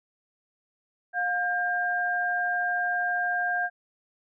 sine tone pair together, 712.7 / 1600 Hz, F5 / G6, +35 / +35 cents, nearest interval octave + major second, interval 1400 cents, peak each -28 / -26 dBFS, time 1.13-3.7 s, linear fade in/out 50 ms, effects none

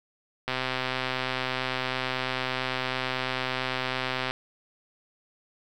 click train, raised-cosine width 0.3 ms, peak -12 dBFS, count 495, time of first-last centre 0.48-4.309 s, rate 129 Hz, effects 9-bit

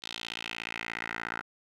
10% pulse tone with band-pass filter sweep, 56.9 Hz, A#1, 41 cents flat, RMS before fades -38 dBFS, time 0.02-1.42 s, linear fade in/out 20 ms, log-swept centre 3800 to 1500 Hz, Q 2.9, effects none

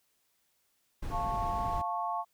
brown noise, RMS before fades -37 dBFS, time 1.02-1.82 s, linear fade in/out 10 ms
sine chord, F augmented, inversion none, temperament equal with one note detuned, 698.5 / 880 / 1101.1 Hz, F5 / A5 / C#6, 0 / 0 / -12 cents, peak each -35 dBFS, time 1.1-2.25 s, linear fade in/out 50 ms
effects white hiss -74 dBFS RMS until 2.33 s

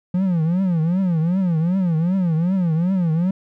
triangle tone with vibrato, 174.4 Hz, F3, 2 cents flat, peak -14 dBFS, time 0.14-3.31 s, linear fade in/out 5 ms, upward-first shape triangle, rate 2.6 Hz, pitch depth 210 cents each way, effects none

